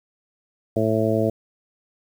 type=harmonic tone; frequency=110 Hz; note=A2; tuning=in tune; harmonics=1 / 2 / 3 / 4 / 5 / 6; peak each=-25 / -25 / -25 / -25 / -25 / -25 dBFS; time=0.76-1.3 s; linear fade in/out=5 ms; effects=8-bit